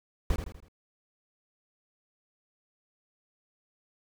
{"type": "noise with echo", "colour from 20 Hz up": "brown", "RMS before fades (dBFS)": -26, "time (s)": [0.3, 0.36], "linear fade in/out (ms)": 2, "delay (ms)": 81, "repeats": 4, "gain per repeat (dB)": -7, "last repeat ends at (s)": 0.684, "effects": []}